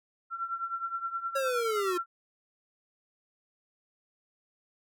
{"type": "tone with tremolo", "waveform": "sine", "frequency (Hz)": 1358, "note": "F6", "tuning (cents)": -49, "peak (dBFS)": -28, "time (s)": [0.3, 2.06], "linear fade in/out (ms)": 50, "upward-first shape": "triangle", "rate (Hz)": 9.6, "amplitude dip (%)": 85}
{"type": "linear sweep", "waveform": "square", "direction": "down", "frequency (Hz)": [554.4, 349.2], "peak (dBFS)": -29, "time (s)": [1.35, 1.98], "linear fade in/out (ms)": 10}
{"effects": []}